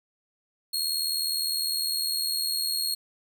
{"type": "tone with amplitude modulation", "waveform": "sawtooth", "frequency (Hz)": 4285, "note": "C8", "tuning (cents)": 40, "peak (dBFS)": -20, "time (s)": [0.73, 2.95], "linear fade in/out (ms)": 10, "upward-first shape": "sine", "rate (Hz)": 79.9, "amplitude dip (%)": 65, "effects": []}